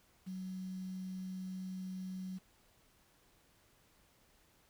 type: tone with quantisation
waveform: sine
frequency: 186.6 Hz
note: F#3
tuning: 15 cents sharp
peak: -40 dBFS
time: 0.26-2.39 s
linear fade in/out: 20 ms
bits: 10
effects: pink hiss -69 dBFS RMS until 4.69 s